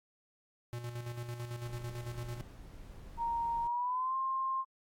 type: tone with tremolo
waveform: square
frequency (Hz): 119.8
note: A#2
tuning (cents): +48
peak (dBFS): -38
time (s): 0.73-2.41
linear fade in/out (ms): 0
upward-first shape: square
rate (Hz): 9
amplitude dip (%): 50
type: noise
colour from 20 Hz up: brown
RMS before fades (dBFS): -49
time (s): 1.65-3.68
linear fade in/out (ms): 10
type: tone with pitch glide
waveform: sine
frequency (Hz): 932.3 to 1058.6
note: A#5 to C6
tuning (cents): 0 to +20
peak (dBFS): -31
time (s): 3.17-4.65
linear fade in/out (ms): 50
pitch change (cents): +220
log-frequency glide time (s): 3.61-4.16
effects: AAC 64 kbps